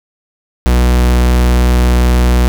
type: tone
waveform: 45% pulse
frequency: 61.3 Hz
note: B1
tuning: 12 cents flat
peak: -7 dBFS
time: 0.66-2.48 s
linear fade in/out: 0 ms
effects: none